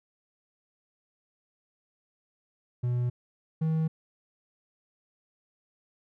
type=tone pair in turn; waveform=triangle; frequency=122.5 / 159.42 Hz; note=B2 / D#3; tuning=-14 / +42 cents; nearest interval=perfect fourth; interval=456 cents; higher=second; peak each=-23 / -22 dBFS; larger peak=second; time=2.83-3.1 / 3.61-3.88 s; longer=neither; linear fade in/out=10 ms; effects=none